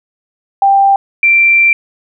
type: tone pair in turn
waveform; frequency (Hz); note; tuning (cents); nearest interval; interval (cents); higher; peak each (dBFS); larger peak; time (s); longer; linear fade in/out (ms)
sine; 789 / 2355; G5 / D7; +11 / +4; octave + perfect fifth; 1893; second; -5; neither; 0.62-0.96 / 1.23-1.73; second; 2
effects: none